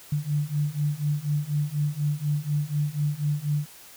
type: beating tone pair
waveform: sine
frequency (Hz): 145.4 / 149.5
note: D3 / D3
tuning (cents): -17 / +31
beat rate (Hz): 4.1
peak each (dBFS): -27 / -26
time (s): 0.12-3.66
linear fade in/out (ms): 5
effects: white hiss -48 dBFS RMS until 3.96 s